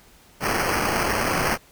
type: noise with sample-and-hold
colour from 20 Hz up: white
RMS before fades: -23 dBFS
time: 0.4-1.58 s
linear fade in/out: 50 ms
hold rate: 3675 Hz
effects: pink hiss -53 dBFS RMS until 1.71 s